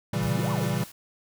square chord, A# diminished seventh, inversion none, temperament equal, 116.54 / 138.59 / 164.81 / 196 Hz, A#2 / C#3 / E3 / G3, 0 / 0 / 0 / 0 cents, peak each -31 dBFS, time 0.13-0.84 s, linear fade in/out 5 ms
sine exponential two-way sweep, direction up then down, 36.48 to 1174.7 to 269 Hz, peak -33 dBFS, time 0.2-0.68 s, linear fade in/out 50 ms, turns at 0.51 s
white noise with tremolo, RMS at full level -43 dBFS, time 0.22-0.92 s, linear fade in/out 5 ms, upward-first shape triangle, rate 5.4 Hz, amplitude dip 50%
effects none

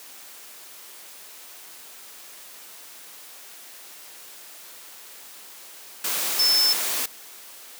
sine tone in noise, 5274 Hz, E8, in tune, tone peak -17 dBFS, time 6.39-6.73 s, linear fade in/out 5 ms, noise white, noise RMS -26 dBFS, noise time 6.04-7.06 s, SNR +6 dB, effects white hiss -44 dBFS RMS until 7.79 s + high-pass 300 Hz 12 dB/octave

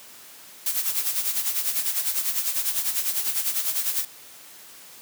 blue noise with tremolo, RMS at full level -23 dBFS, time 0.66-4.05 s, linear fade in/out 2 ms, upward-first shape sine, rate 10 Hz, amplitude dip 65%, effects white hiss -46 dBFS RMS until 5.01 s + high-pass 150 Hz 12 dB/octave

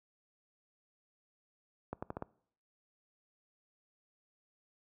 accelerating click train, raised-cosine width 1 ms, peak -24 dBFS, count 5, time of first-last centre 1.93-2.224 s, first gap 95 ms, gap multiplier 0.83, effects noise-tail reverb RT60 0.6 s tail -22 dB re dry + high-pass 60 Hz 12 dB/octave

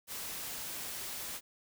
white noise, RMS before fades -41 dBFS, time 0.07-1.41 s, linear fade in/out 50 ms, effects none

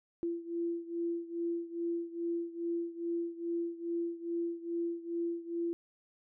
sine beating tone pair, 338.7 / 341.1 Hz, E4 / F4, +47 / -41 cents, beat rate 2.4 Hz, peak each -35 / -38 dBFS, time 0.23-5.73 s, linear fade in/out 0 ms, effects none

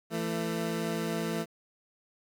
20% pulse tone pair together, 167.4 / 221.9 Hz, E3 / A3, +27 / +15 cents, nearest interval perfect fourth, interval 488 cents, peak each -28 dBFS, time 0.1-1.46 s, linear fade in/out 50 ms, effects 10-bit

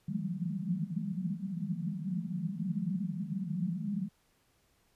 pink band-pass noise, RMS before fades -35 dBFS, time 0.08-4.09 s, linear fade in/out 5 ms, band 160 to 210 Hz, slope 96 dB/octave, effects pink hiss -71 dBFS RMS until 4.95 s + resampled to 32000 Hz

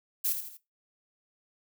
violet noise with echo, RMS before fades -28 dBFS, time 0.24-0.33 s, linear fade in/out 10 ms, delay 81 ms, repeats 3, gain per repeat -7 dB, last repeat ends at 0.573 s, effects noise-tail reverb RT60 0.2 s tail -17 dB re dry

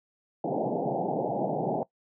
white band-pass noise, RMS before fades -29 dBFS, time 0.44-1.83 s, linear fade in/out 2 ms, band 130 to 840 Hz, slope 96 dB/octave, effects noise-tail reverb RT60 0.1 s tail -20 dB re dry

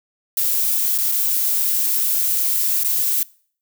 violet noise with dropouts, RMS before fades -19 dBFS, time 0.37-3.23 s, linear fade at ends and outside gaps 2 ms, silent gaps 0.979-0.984 / 1.117-1.121 / 2.835-2.846 s, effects noise-tail reverb RT60 0.5 s tail -23 dB re dry

